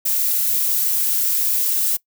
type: noise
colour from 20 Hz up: violet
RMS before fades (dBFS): -19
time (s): 0.05-1.97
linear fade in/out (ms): 10
effects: noise-tail reverb RT60 0.1 s tail -22 dB re dry